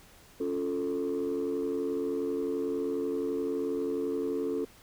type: chord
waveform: sine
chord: Db augmented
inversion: none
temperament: equal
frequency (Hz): 277.2 / 349.2 / 440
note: Db4 / F4 / A4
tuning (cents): 0 / 0 / 0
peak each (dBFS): -32 / -33 / -30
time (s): 0.4-4.65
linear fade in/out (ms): 5
effects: tanh soft clip ceiling -24 dBFS + pink hiss -56 dBFS RMS until 4.82 s